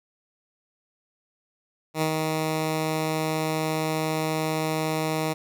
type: tone with ADSR envelope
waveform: 10% pulse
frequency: 157.4 Hz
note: D#3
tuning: 20 cents sharp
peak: -13 dBFS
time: 1.94-5.34 s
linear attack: 76 ms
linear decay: 86 ms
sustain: -3 dB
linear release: 17 ms
effects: none